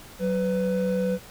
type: tone pair together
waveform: triangle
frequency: 187.29 / 500 Hz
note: F#3 / B4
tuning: +21 / +21 cents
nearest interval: octave + perfect fourth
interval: 1700 cents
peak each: -23 dBFS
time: 0.19-1.19 s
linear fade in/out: 50 ms
effects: pink hiss -46 dBFS RMS until 1.3 s